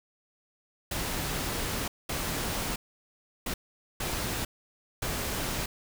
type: noise bursts at uneven times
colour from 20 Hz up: pink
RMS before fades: -32 dBFS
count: 5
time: 0.91-1.88 / 2.09-2.76 / 3.46-3.54 / 4-4.45 / 5.02-5.66 s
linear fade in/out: 5 ms
effects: none